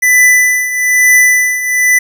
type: tone with tremolo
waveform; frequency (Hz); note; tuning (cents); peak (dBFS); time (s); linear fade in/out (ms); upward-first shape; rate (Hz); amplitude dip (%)
square; 1993; B6; +15; -4; 0.02-1.99; 10; triangle; 1.1; 75
effects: none